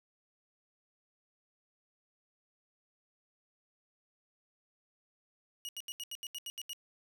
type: tone bursts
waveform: sawtooth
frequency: 2889 Hz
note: F#7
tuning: 42 cents flat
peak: -36 dBFS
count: 10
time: 5.65-6.732 s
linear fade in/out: 0 ms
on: 38 ms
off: 78 ms
effects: none